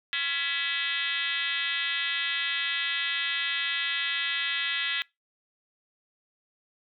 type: tone with frequency modulation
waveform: sine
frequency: 2591 Hz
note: E7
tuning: 30 cents flat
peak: -26 dBFS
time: 0.13-5.02 s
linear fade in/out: 0 ms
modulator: 304 Hz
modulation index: 3.4
effects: noise-tail reverb RT60 0.2 s tail -23 dB re dry